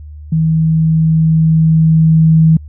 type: tone with level ramp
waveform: sine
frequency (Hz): 160.1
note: D#3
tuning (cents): +50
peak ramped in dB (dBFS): -9 to -4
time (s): 0.32-2.57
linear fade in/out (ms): 5
effects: added 75 Hz sine -28 dBFS peak until 2.68 s